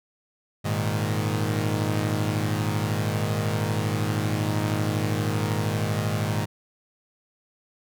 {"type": "chord", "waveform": "sawtooth", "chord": "Ab suspended second", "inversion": "none", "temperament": "equal", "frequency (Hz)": [103.83, 116.54, 155.56], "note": ["Ab2", "Bb2", "Eb3"], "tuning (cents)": [0, 0, 0], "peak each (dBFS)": [-22, -25, -25], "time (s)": [0.64, 6.46], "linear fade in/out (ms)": 20, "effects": []}